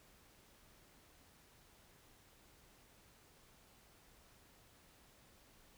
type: silence
effects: pink hiss -66 dBFS RMS until 5.77 s